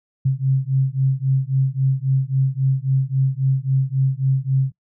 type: beating tone pair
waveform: sine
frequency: 131.9 / 135.6 Hz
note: C3 / C#3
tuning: +14 / -38 cents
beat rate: 3.7 Hz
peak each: -19 dBFS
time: 0.25-4.72 s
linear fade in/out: 10 ms
effects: noise-tail reverb RT60 0.1 s tail -21 dB re dry